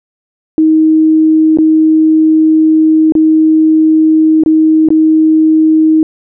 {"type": "tone with dropouts", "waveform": "sine", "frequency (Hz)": 315.1, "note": "D#4", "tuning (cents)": 22, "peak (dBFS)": -4, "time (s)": [0.58, 6.03], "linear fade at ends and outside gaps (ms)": 1, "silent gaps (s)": [[1.573, 1.586], [3.122, 3.152], [4.436, 4.461], [4.887, 4.904]], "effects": []}